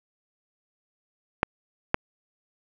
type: clicks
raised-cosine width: 0.5 ms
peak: -4 dBFS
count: 2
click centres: 1.431 / 1.944 s
effects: none